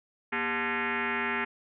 sine tone with frequency modulation, 238.3 Hz, A#3, 38 cents sharp, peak -27 dBFS, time 0.32-1.45 s, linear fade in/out 10 ms, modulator 320 Hz, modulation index 6.9, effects none

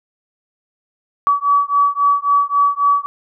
sine beating tone pair, 1140 / 1143.7 Hz, C#6 / D6, +48 / -46 cents, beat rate 3.7 Hz, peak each -15 dBFS, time 1.27-3.06 s, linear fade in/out 0 ms, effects none

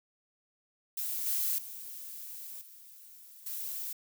violet noise with level steps, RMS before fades -35 / -31 / -44 / -53 / -38 dBFS, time 0.97-3.93 s, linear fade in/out 5 ms, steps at 1.26 / 1.58 / 2.61 / 3.46 s, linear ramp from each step 5 ms, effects none

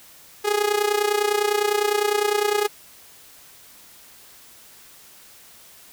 sawtooth tone with amplitude modulation, 415.3 Hz, G#4, in tune, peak -12 dBFS, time 0.44-2.68 s, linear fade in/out 20 ms, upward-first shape sine, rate 29.9 Hz, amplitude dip 75%, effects white hiss -48 dBFS RMS until 5.92 s

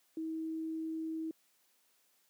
sine tone, 320.7 Hz, E4, 48 cents flat, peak -35 dBFS, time 0.17-1.31 s, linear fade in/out 2 ms, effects white hiss -72 dBFS RMS until 2.29 s + high-pass 200 Hz 12 dB/octave

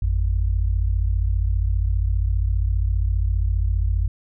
sine tone pair together, 52.34 / 87.31 Hz, G#1 / F2, +14 / 0 cents, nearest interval major sixth, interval 886 cents, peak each -19 / -22 dBFS, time 0.02-4.08 s, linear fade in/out 5 ms, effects none

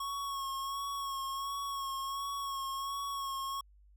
square tone with vibrato, 1100 Hz, C#6, 14 cents flat, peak -36 dBFS, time 0-3.61 s, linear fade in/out 5 ms, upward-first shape sine, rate 1.4 Hz, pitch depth 30 cents each way, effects added 50 Hz sine -58 dBFS peak until 3.96 s

